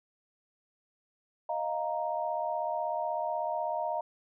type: chord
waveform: sine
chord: Eb suspended second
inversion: none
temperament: equal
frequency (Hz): 622.3 / 698.5 / 932.3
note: Eb5 / F5 / Bb5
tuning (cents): 0 / 0 / 0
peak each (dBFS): -34 / -34 / -34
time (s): 1.49-4.01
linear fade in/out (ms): 5
effects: none